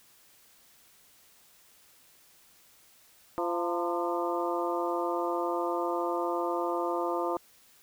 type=harmonic tone with a mistuned harmonic; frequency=172.4 Hz; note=F3; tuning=22 cents flat; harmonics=2 / 3 / 4 / 5 / 6 / 7; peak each=-32 / -34 / -35 / -36 / -37 / -37 dBFS; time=3.38-7.37 s; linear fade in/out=0 ms; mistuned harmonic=5; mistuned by=+72 cents; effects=white hiss -60 dBFS RMS until 7.82 s